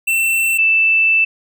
square / sine tone pair in turn, 2685 / 2647 Hz, E7 / E7, +31 / +7 cents, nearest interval unison, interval 24 cents, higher first, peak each -14 / -10 dBFS, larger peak second, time 0.07-0.58 / 0.58-1.25 s, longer second, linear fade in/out 10 ms, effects none

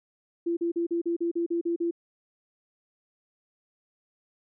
sine tone bursts, 340 Hz, F4, 46 cents flat, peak -24 dBFS, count 10, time 0.46-1.911 s, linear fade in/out 10 ms, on 110 ms, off 39 ms, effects none

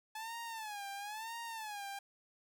sawtooth tone with vibrato, 860 Hz, A5, 40 cents flat, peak -38 dBFS, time 0.15-1.99 s, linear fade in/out 5 ms, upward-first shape sine, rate 1 Hz, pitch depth 140 cents each way, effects none

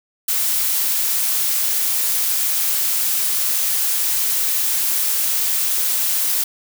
blue noise, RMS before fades -19 dBFS, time 0.28-6.44 s, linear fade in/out 5 ms, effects none

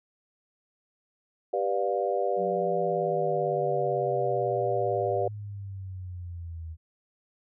sine chord, G dominant seventh, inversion none, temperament just, 392 / 490 / 588 / 705.6 Hz, G4 / B4 / D5 / F5, 0 / -14 / +2 / +18 cents, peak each -30 dBFS, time 1.53-5.28 s, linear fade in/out 5 ms
sine exponential sweep, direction down, 185.7 to 79.6 Hz, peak -35 dBFS, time 2.36-6.77 s, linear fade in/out 50 ms
effects none

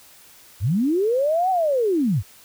sine linear two-way sweep, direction up then down, 76 to 768 to 76 Hz, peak -17 dBFS, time 0.6-2.23 s, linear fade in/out 50 ms, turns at 1.5 s, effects white hiss -49 dBFS RMS until 2.44 s

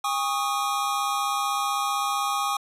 square chord, Ab suspended fourth, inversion none, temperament equal with one note detuned, 809.3 / 1108.7 / 1244.5 Hz, Ab5 / Db6 / Eb6, -45 / 0 / 0 cents, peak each -29 dBFS, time 0.04-2.57 s, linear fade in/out 5 ms, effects resampled to 32000 Hz

